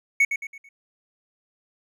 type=tone with echo; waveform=triangle; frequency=2219 Hz; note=C#7; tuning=1 cent sharp; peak=-13 dBFS; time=0.2-0.25 s; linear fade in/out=5 ms; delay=110 ms; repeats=4; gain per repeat=-8 dB; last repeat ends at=0.69 s; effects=none